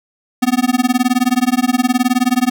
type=tone with tremolo; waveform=square; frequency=250.2 Hz; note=B3; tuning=23 cents sharp; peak=-9 dBFS; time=0.42-2.5 s; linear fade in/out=10 ms; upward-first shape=sine; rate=19 Hz; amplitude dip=100%; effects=none